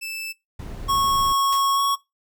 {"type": "tone", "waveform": "sawtooth", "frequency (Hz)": 2637, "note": "E7", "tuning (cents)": 0, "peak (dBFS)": -26, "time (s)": [0.01, 0.33], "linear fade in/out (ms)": 20}
{"type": "noise", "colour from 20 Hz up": "brown", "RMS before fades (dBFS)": -33, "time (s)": [0.59, 1.33], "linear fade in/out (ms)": 5}
{"type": "tone with pitch glide", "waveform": "square", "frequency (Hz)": [1100, 1110.9], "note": ["C#6", "C#6"], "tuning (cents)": [-14, 3], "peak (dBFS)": -19, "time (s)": [0.88, 1.96], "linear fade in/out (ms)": 20, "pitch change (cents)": 17, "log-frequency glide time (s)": [1.75, 1.8]}
{"type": "noise with exponential decay", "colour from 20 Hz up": "white", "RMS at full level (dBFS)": -31, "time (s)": [1.52, 1.71], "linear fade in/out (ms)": 5, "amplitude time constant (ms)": 40}
{"effects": ["noise-tail reverb RT60 0.2 s tail -21 dB re dry"]}